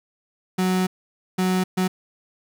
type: tone bursts at uneven times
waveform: 35% pulse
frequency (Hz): 185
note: F#3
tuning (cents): 0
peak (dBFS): -17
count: 3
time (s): 0.58-0.87 / 1.38-1.64 / 1.77-1.88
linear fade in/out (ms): 10
effects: none